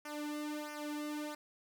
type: tone with flanger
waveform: sawtooth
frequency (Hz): 298.3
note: D4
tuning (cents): +27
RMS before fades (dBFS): -41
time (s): 0.05-1.35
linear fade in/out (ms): 5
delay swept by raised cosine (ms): 0.25 to 2.15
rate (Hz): 1.5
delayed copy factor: -0.9
effects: none